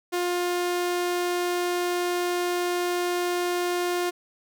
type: tone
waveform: sawtooth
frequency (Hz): 353.9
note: F4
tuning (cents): +23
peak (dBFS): -20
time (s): 0.12-4.11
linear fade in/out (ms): 20
effects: none